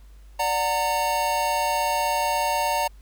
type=chord; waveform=square; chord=D augmented; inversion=none; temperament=just; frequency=587.3 / 734.2 / 917.7 Hz; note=D5 / F#5 / A#5; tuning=0 / -14 / -27 cents; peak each=-29 / -29 / -24 dBFS; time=0.39-2.88 s; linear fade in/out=10 ms; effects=added 50 Hz sine -44 dBFS peak until 3.01 s + pink hiss -61 dBFS RMS until 3.01 s